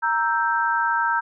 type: chord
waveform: sine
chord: E diminished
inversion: second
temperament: equal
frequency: 932.3 / 1318.5 / 1568 Hz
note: Bb5 / E6 / G6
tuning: 0 / 0 / 0 cents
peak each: -22 / -25 / -23 dBFS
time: 0.02-1.21 s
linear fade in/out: 20 ms
effects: none